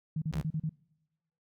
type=tone bursts; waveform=sine; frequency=156.9 Hz; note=D#3; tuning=15 cents sharp; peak=-29 dBFS; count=6; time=0.16-0.694 s; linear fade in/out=5 ms; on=59 ms; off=36 ms
type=tone; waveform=sawtooth; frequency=70.5 Hz; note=C#2; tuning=30 cents sharp; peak=-32 dBFS; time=0.32-0.43 s; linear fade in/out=20 ms
type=click; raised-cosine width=0.2 ms; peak=-23 dBFS; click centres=0.337 s
effects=noise-tail reverb RT60 1.0 s tail -26 dB re dry